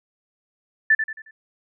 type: tone with echo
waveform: sine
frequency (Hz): 1760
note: A6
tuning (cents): 0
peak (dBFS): -12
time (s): 0.9-0.95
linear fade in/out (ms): 5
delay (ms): 90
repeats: 4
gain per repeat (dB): -8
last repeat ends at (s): 1.31
effects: none